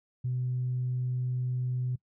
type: tone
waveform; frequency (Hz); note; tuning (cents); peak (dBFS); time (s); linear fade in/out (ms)
sine; 125.8; B2; +32; -27; 0.24-1.96; 10
effects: noise-tail reverb RT60 0.1 s tail -22 dB re dry + tanh soft clip ceiling -23 dBFS